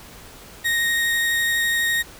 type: tone with vibrato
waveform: 35% pulse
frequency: 1864.7 Hz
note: A#6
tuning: in tune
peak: -17 dBFS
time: 0.64-2.03 s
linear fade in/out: 20 ms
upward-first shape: triangle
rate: 12 Hz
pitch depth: 12 cents each way
effects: added 50 Hz sine -52 dBFS peak until 2.19 s + pink hiss -43 dBFS RMS until 2.19 s